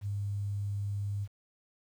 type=tone with quantisation; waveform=sine; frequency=101 Hz; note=G#2; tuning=48 cents flat; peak=-31 dBFS; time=0.01-1.28 s; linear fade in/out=50 ms; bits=10; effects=none